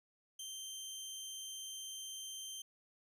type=tone; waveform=20% pulse; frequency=3136 Hz; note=G7; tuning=in tune; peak=-39 dBFS; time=0.39-2.62 s; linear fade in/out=5 ms; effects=none